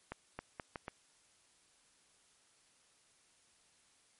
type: accelerating click train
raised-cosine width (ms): 0.5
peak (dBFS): -26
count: 5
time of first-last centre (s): 0.12-0.881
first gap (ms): 270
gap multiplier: 0.77
effects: white hiss -69 dBFS RMS until 4.19 s + MP3 48 kbps